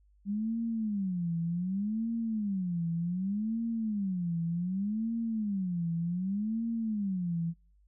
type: tone with vibrato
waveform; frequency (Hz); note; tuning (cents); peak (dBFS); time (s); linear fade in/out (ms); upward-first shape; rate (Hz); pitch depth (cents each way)
sine; 196; G3; 0; -29; 0.25-7.54; 50; sine; 0.66; 280
effects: noise-tail reverb RT60 0.4 s tail -26 dB re dry + added 50 Hz sine -61 dBFS peak until 7.87 s